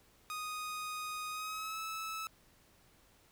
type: tone with pitch glide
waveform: sawtooth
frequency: 1243 to 1304 Hz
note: D#6 to E6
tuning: -2 to -19 cents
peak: -35 dBFS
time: 0.3-2.27 s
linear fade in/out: 0 ms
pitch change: +83 cents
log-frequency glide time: 1.3-1.8 s
effects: pink hiss -66 dBFS RMS until 3.31 s